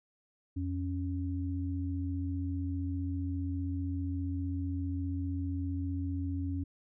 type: tone pair together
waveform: sine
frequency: 87.1 / 276.5 Hz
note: F2 / C#4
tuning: -4 / -4 cents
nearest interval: octave + minor sixth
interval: 2000 cents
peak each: -33 / -36 dBFS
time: 0.56-6.64 s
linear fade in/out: 10 ms
effects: none